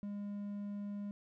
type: tone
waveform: triangle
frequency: 203.7 Hz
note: G#3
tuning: 33 cents flat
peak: -37 dBFS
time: 0.03-1.11 s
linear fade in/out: 0 ms
effects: none